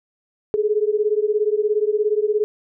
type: beating tone pair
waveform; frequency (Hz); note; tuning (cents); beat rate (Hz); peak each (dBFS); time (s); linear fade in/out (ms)
sine; 415.3 / 432.3; G#4 / A4; 0 / -31; 17; -19 / -20; 0.54-2.44; 0
effects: none